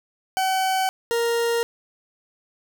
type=tone pair in turn; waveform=40% pulse; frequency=759 / 467.2 Hz; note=F#5 / A#4; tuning=+44 / +4 cents; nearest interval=minor sixth; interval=840 cents; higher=first; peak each=-19 dBFS; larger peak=neither; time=0.37-0.89 / 1.11-1.63 s; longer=neither; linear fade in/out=0 ms; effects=none